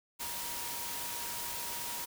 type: tone in noise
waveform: sine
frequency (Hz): 950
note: A#5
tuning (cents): +33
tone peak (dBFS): -46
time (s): 0.19-2.06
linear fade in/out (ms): 20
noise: white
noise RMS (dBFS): -39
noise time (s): 0.19-2.06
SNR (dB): -10
effects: none